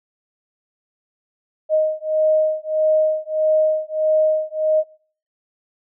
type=beating tone pair; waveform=sine; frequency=622 / 623.6 Hz; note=D#5 / D#5; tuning=-1 / +4 cents; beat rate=1.6 Hz; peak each=-18 / -18 dBFS; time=1.69-4.84 s; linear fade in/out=50 ms; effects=noise-tail reverb RT60 0.5 s tail -23 dB re dry